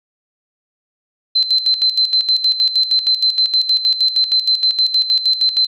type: tone with tremolo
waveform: sine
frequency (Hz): 4078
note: C8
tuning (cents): -45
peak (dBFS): -10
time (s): 1.35-5.67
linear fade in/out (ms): 10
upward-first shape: square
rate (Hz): 6.4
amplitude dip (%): 70
effects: none